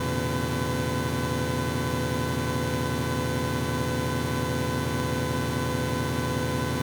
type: tone cluster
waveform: 20% pulse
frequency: 82.6 / 115.1 / 126.4 / 142.4 / 504 Hz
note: E2 / A#2 / B2 / C#3 / B4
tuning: +4 / -22 / +41 / +47 / +35 cents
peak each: -27 dBFS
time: 0-6.82 s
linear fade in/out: 5 ms
effects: none